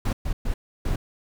brown noise bursts at uneven times, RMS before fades -24 dBFS, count 4, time 0.05-0.13 / 0.25-0.33 / 0.45-0.54 / 0.85-0.96 s, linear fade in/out 5 ms, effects none

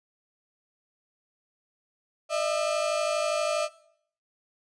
35% pulse tone pair together, 606 / 658.4 Hz, D#5 / E5, -46 / -2 cents, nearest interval minor second, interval 144 cents, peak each -26 dBFS, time 2.29-3.69 s, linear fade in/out 50 ms, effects noise-tail reverb RT60 0.6 s tail -19 dB re dry + resampled to 22050 Hz

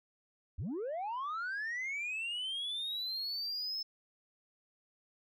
sine linear sweep, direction up, 58.27 to 5270 Hz, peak -33 dBFS, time 0.58-3.83 s, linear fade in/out 10 ms, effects tanh soft clip ceiling -34 dBFS

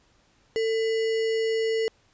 sine tone with sample-and-hold, 446.9 Hz, A4, 27 cents sharp, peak -22 dBFS, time 0.56-1.88 s, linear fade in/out 0 ms, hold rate 2450 Hz, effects pink hiss -63 dBFS RMS until 2.13 s + resampled to 16000 Hz

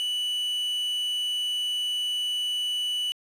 triangle tone with quantisation, 2960 Hz, F#7, in tune, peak -24 dBFS, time 0-3.12 s, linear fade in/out 0 ms, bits 7, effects resampled to 32000 Hz

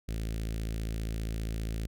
sawtooth tone with notch filter, 55 Hz, A1, in tune, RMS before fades -34 dBFS, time 0.08-1.87 s, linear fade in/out 10 ms, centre 960 Hz, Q 0.52, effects none

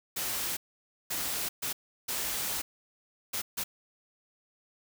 white noise bursts at uneven times, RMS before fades -33 dBFS, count 6, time 0.16-0.57 / 1.1-1.49 / 1.62-1.73 / 2.08-2.62 / 3.33-3.42 / 3.57-3.64 s, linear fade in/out 10 ms, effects none

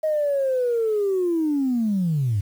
sine linear sweep, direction down, 631 to 93.4 Hz, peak -18 dBFS, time 0.03-2.41 s, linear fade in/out 10 ms, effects tanh soft clip ceiling -15 dBFS + 8-bit

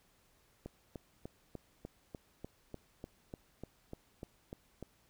click train, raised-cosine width 2 ms, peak -30 dBFS, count 15, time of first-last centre 0.66-4.827 s, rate 3.36 Hz, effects pink hiss -70 dBFS RMS until 5.09 s

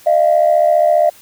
sine tone pair together, 612 / 686.9 Hz, D#5 / F5, -29 / -29 cents, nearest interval major second, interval 200 cents, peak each -11 dBFS, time 0.06-1.1 s, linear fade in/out 10 ms, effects tanh soft clip ceiling -2 dBFS + white hiss -44 dBFS RMS until 1.21 s

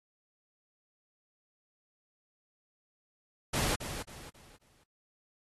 pink noise with echo, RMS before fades -31 dBFS, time 3.53-3.76 s, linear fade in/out 10 ms, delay 270 ms, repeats 4, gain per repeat -9 dB, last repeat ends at 4.84 s, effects AAC 32 kbps

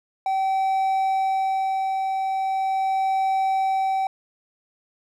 triangle tone with tremolo, 769 Hz, G5, 33 cents flat, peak -17 dBFS, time 0.26-4.07 s, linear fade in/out 2 ms, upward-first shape sine, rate 0.4 Hz, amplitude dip 30%, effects none

